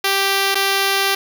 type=tone with dropouts; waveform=5% pulse; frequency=392 Hz; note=G4; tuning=in tune; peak=-4 dBFS; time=0.04-1.15 s; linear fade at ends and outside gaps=5 ms; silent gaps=0.546-0.553 s; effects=none